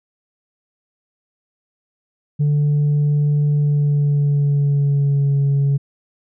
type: tone with pitch glide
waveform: sine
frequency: 146.83 to 139.96 Hz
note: D3 to C#3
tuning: 0 to +17 cents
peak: -11 dBFS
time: 2.39-5.78 s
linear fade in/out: 20 ms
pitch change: -83 cents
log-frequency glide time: 3.53-5.38 s
effects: tanh soft clip ceiling -12 dBFS